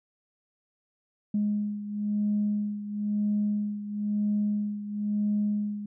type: beating tone pair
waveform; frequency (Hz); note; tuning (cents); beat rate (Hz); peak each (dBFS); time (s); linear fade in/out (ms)
sine; 207.7 / 208.7; G#3 / G#3; 0 / +9; 1; -26 / -31; 1.34-5.86; 5
effects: tanh soft clip ceiling -18 dBFS